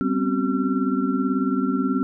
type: tone cluster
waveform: sine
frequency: 194.4 / 251.7 / 270.1 / 379.4 / 1358 Hz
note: G3 / B3 / C#4 / F#4 / F6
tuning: -14 / +33 / -45 / +43 / -49 cents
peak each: -26 / -24 / -23 / -31 / -31 dBFS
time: 0.01-2.03 s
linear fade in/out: 0 ms
effects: none